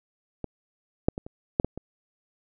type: clicks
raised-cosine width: 2 ms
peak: -18 / -6 / -19 / -26 / -7 / -12 / -22 dBFS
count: 7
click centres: 0.443 / 1.085 / 1.179 / 1.265 / 1.599 / 1.646 / 1.776 s
effects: none